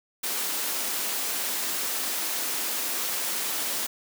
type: high-pass noise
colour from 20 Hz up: white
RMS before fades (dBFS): -29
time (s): 0.23-3.87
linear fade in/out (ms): 10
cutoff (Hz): 210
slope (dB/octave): 24
effects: none